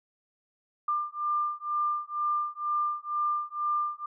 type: beating tone pair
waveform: sine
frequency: 1194 / 1196.1 Hz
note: D6 / D6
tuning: +28 / +31 cents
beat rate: 2.1 Hz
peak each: -30 dBFS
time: 0.88-4.06 s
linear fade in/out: 5 ms
effects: none